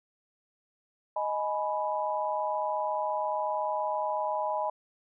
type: chord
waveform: sine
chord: G# minor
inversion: second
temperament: equal with one note detuned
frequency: 622.3 / 839.3 / 987.8 Hz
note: D#5 / G#5 / B5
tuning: 0 / +18 / 0 cents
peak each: -32 dBFS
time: 1.16-4.7 s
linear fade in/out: 5 ms
effects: none